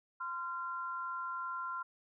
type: tone pair together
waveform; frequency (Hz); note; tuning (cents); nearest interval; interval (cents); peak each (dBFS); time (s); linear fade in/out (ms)
sine; 1035 / 1377.6; C6 / F6; -19 / -24; perfect fourth; 495; -40 / -39; 0.2-1.83; 10
effects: none